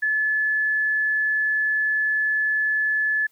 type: tone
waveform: sine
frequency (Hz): 1725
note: A6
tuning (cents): -35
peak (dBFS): -19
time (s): 0.02-3.27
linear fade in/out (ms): 10
effects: white hiss -64 dBFS RMS until 3.31 s